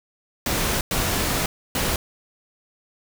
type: noise bursts at uneven times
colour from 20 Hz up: pink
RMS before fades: -23 dBFS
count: 3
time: 0.46-0.81 / 0.91-1.46 / 1.75-1.96 s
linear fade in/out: 2 ms
effects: none